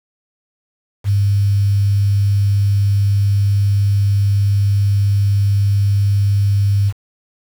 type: tone with quantisation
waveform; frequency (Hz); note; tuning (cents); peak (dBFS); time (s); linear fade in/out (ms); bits
sine; 100.4; G2; +42; -11; 1.04-6.93; 50; 6
effects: none